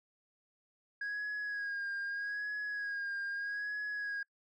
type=tone with vibrato; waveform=sine; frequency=1645 Hz; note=G#6; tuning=17 cents flat; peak=-33 dBFS; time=1.01-4.23 s; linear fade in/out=5 ms; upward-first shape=sine; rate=0.8 Hz; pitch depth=40 cents each way; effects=noise-tail reverb RT60 0.1 s tail -26 dB re dry + tanh soft clip ceiling -34 dBFS